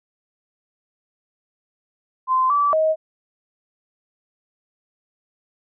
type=tone with pitch steps; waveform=sine; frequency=1035 / 1156 / 631 Hz; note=C6 / D6 / D#5; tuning=-19 / -28 / +24 cents; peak=-15 dBFS; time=2.27-2.96 s; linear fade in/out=50 ms; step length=230 ms; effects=none